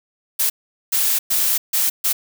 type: noise bursts at uneven times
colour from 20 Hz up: blue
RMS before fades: -18 dBFS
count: 5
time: 0.39-0.5 / 0.92-1.19 / 1.3-1.58 / 1.73-1.9 / 2.04-2.13 s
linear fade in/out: 10 ms
effects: none